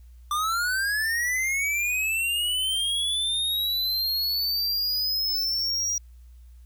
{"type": "linear sweep", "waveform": "square", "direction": "up", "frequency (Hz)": [1174.7, 5760], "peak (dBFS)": -24, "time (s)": [0.31, 5.98], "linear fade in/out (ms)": 2, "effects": ["added 60 Hz sine -45 dBFS peak until 6.65 s", "white hiss -68 dBFS RMS until 6.65 s"]}